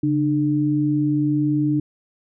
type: tone pair together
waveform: sine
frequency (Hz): 141.34 / 299.9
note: C#3 / D4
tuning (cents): +34 / +36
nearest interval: octave + minor second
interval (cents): 1302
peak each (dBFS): -22 / -18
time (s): 0.03-1.8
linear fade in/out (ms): 5
effects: none